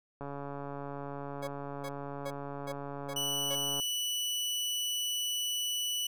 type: click train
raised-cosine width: 1 ms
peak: -27 dBFS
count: 507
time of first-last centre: 0.21-3.799 s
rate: 141 Hz
type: tone bursts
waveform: 40% pulse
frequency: 554.4 Hz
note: C#5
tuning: in tune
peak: -36 dBFS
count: 6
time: 1.42-3.556 s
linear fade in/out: 10 ms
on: 56 ms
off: 360 ms
type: tone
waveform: sawtooth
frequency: 2960 Hz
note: F#7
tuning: in tune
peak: -28 dBFS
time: 3.16-6.07 s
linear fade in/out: 5 ms
effects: none